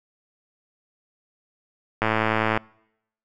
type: click train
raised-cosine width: 0.5 ms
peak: -6 dBFS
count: 62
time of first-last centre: 2.02-2.575 s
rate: 110 Hz
effects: noise-tail reverb RT60 0.8 s tail -26 dB re dry